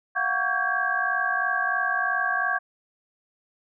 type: tone cluster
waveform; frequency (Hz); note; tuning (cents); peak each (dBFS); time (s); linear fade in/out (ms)
sine; 696 / 740 / 1130 / 1584 / 1647; F5 / F#5 / C#6 / G6 / G#6; -6 / 0 / +33 / +18 / -15; -34 / -31 / -28 / -26 / -28; 0.15-2.59; 20
effects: none